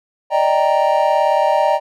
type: chord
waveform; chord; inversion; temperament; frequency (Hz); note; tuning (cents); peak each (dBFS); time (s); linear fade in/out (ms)
triangle; Eb major seventh; third; equal with one note detuned; 587.3 / 625.5 / 784 / 932.3; D5 / Eb5 / G5 / Bb5; 0 / +9 / 0 / 0; -16; 0.3-1.8; 50
effects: none